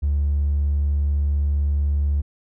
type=tone; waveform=triangle; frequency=72.1 Hz; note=D2; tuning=31 cents flat; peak=-14 dBFS; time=0.02-2.22 s; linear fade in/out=20 ms; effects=tanh soft clip ceiling -14 dBFS